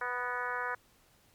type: harmonic tone with a mistuned harmonic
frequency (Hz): 246.9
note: B3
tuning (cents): 0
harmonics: 2 / 3 / 4 / 5 / 6 / 7 / 8 / 9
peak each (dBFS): -42 / -44 / -38 / -40 / -37 / -40 / -46 / -50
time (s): 0.01-0.75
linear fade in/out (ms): 5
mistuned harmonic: 8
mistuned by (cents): -56
effects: pink hiss -65 dBFS RMS until 1.34 s + MP3 96 kbps